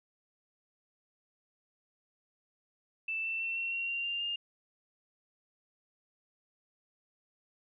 sine tone with pitch steps, 2650 / 2673 / 2696 / 2720 / 2743 / 2767 / 2791 / 2816 Hz, E7 / E7 / E7 / F7 / F7 / F7 / F7 / F7, +9 / +23 / +38 / -46 / -32 / -17 / -2 / +14 cents, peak -32 dBFS, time 3.08-4.36 s, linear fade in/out 5 ms, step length 160 ms, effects none

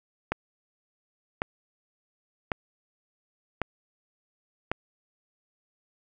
click train, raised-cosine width 0.5 ms, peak -11 dBFS, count 5, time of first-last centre 0.32-4.716 s, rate 0.91 Hz, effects none

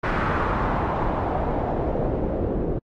pink noise with low-pass filter sweep, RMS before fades -24 dBFS, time 0.03-2.79 s, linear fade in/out 10 ms, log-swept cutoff 1500 to 410 Hz, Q 1.9, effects AAC 32 kbps

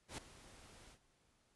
pink noise with ADSR envelope, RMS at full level -44 dBFS, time 0.08-0.99 s, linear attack 100 ms, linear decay 4 ms, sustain -16 dB, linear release 82 ms, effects pink hiss -75 dBFS RMS until 1.55 s + resampled to 24000 Hz

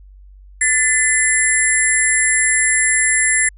sine tone cluster, 1758 / 2020 / 7500 / 10020 Hz, A6 / B6 / A#8 / D#9, -2 / +39 / +10 / +11 cents, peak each -18 dBFS, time 0.61-3.49 s, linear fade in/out 5 ms, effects added 48 Hz sine -39 dBFS peak until 3.57 s

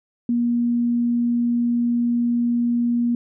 sine tone, 238.3 Hz, A#3, 38 cents sharp, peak -17 dBFS, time 0.29-3.15 s, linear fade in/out 2 ms, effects none

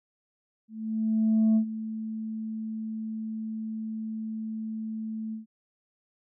sine tone with ADSR envelope, 220 Hz, A3, in tune, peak -16 dBFS, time 0.68-5.46 s, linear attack 880 ms, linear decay 90 ms, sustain -15 dB, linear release 130 ms, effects tanh soft clip ceiling -17 dBFS

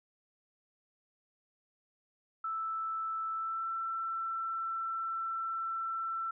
sine tone with pitch glide, 1319 to 1339 Hz, E6 to E6, +1 to +27 cents, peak -33 dBFS, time 2.44-6.31 s, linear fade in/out 5 ms, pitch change +26 cents, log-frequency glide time 3.34-3.68 s, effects none

